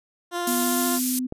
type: tone with vibrato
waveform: 15% pulse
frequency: 349.2 Hz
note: F4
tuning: in tune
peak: -19 dBFS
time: 0.31-1 s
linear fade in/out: 50 ms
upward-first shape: triangle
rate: 15 Hz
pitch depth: 12 cents each way
type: tone with pitch glide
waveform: sine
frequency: 246.9 to 254.1 Hz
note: B3 to B3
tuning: 0 to +49 cents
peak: -24 dBFS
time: 0.47-1.27 s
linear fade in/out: 10 ms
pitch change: +49 cents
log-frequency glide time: 0.61-0.83 s
type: high-pass noise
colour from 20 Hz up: pink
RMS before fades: -26 dBFS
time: 0.47-1.19 s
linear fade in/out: 2 ms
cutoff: 8000 Hz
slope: 12 dB/octave
type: click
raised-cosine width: 2 ms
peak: -19 dBFS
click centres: 1.324 s
effects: resampled to 32000 Hz